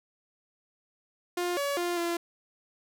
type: tone with pitch steps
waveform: sawtooth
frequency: 353.2 / 566 / 349.7 / 341.9 Hz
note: F4 / C#5 / F4 / F4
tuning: +20 / +36 / +2 / -37 cents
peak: -24 dBFS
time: 1.37-2.17 s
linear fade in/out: 5 ms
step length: 200 ms
effects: none